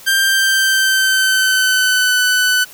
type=tone with pitch glide; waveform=sawtooth; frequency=1581 to 1499.2 Hz; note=G6 to F#6; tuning=+14 to +22 cents; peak=-8 dBFS; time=0.06-2.65 s; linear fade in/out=20 ms; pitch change=-92 cents; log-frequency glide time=0.22-2.17 s; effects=white hiss -39 dBFS RMS until 2.73 s